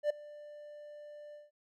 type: tone with ADSR envelope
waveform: triangle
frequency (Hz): 592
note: D5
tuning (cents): +14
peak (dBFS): -23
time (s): 0.03-1.51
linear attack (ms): 69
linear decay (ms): 8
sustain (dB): -22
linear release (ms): 170
effects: none